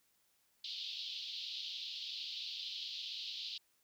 white band-pass noise, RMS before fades -44 dBFS, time 0.64-3.58 s, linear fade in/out 5 ms, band 3000 to 4500 Hz, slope 48 dB/octave, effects white hiss -75 dBFS RMS until 3.83 s

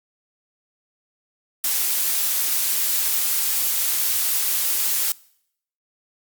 blue noise, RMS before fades -21 dBFS, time 1.64-5.12 s, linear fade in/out 2 ms, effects noise-tail reverb RT60 0.7 s tail -23 dB re dry + Opus 48 kbps

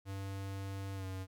square tone with pitch glide, 97.6 to 94.49 Hz, G2 to F#2, -7 to +37 cents, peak -40 dBFS, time 0.05-1.27 s, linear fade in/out 50 ms, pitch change -56 cents, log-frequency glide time 0.95-1.05 s, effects none

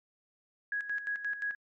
sine tone with tremolo, 1661.2 Hz, G#6, in tune, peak -30 dBFS, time 0.72-1.55 s, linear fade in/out 2 ms, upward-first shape square, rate 5.7 Hz, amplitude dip 65%, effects MP3 32 kbps

